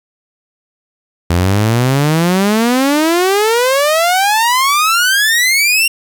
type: exponential sweep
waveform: sawtooth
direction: up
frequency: 83.3 to 2794 Hz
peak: -6 dBFS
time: 1.3-5.88 s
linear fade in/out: 5 ms
effects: 7-bit